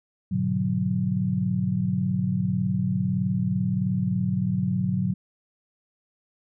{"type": "chord", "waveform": "sine", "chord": "G# half-diminished seventh", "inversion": "none", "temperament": "equal", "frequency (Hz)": [103.83, 123.47, 146.83, 185], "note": ["G#2", "B2", "D3", "F#3"], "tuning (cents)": [0, 0, 0, 0], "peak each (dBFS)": [-30, -29, -30, -24], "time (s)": [0.31, 5.14], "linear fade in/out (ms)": 10, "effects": []}